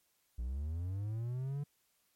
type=linear sweep; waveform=triangle; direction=up; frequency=56 to 146.3 Hz; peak=-33 dBFS; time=0.38-1.64 s; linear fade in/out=10 ms; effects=white hiss -75 dBFS RMS until 2.15 s + MP3 64 kbps